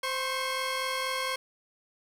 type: tone pair together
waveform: 15% pulse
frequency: 520 / 1084.2 Hz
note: C5 / C#6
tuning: -11 / -39 cents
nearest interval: octave + minor second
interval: 1272 cents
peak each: -26 / -25 dBFS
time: 0.03-1.36 s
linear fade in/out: 5 ms
effects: low-pass 11000 Hz 12 dB/octave + 8-bit